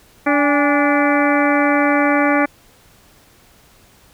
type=harmonic tone with a mistuned harmonic; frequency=290 Hz; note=D4; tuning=22 cents flat; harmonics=1 / 2 / 3 / 4 / 5 / 6 / 7 / 8; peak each=-16 / -19 / -21 / -22 / -23 / -24 / -24 / -25 dBFS; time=0.26-2.46 s; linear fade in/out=10 ms; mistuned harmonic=3; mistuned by=-86 cents; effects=pink hiss -50 dBFS RMS until 4.13 s